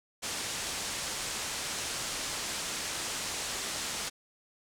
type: low-pass noise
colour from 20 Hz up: white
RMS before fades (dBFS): -36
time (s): 0.22-4.1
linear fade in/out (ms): 20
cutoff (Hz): 8700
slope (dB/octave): 24
effects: none